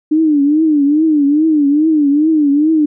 sine tone with vibrato, 300 Hz, D4, 37 cents sharp, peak -8 dBFS, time 0.11-2.86 s, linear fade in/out 10 ms, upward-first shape triangle, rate 2.4 Hz, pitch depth 140 cents each way, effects none

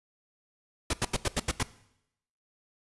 pink noise bursts, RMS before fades -27 dBFS, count 7, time 0.9-1.63 s, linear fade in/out 5 ms, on 34 ms, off 82 ms, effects noise-tail reverb RT60 0.8 s tail -18 dB re dry + resampled to 24000 Hz

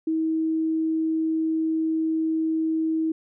sine tone, 320 Hz, D#4, 49 cents sharp, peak -21 dBFS, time 0.07-3.12 s, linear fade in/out 5 ms, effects none

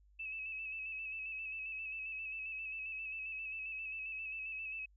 sine tone with vibrato, 2600 Hz, E7, 24 cents flat, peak -40 dBFS, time 0.19-4.86 s, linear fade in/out 10 ms, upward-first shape square, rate 7.5 Hz, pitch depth 31 cents each way, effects added 50 Hz sine -63 dBFS peak until 4.96 s

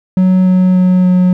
triangle tone with pitch steps, 185.4 / 184.23 / 183.06 / 181.9 Hz, F#3 / F#3 / F#3 / F#3, +4 / -7 / -18 / -29 cents, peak -4 dBFS, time 0.17-1.33 s, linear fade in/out 2 ms, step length 290 ms, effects none

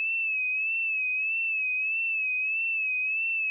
sine tone with vibrato, 2595 Hz, E7, 28 cents flat, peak -25 dBFS, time 0-3.5 s, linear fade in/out 0 ms, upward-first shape sine, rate 1.6 Hz, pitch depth 62 cents each way, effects none

